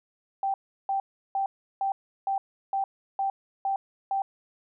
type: tone bursts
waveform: sine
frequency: 782 Hz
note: G5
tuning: 4 cents flat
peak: -24 dBFS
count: 9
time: 0.43-4.22 s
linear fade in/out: 2 ms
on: 110 ms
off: 350 ms
effects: none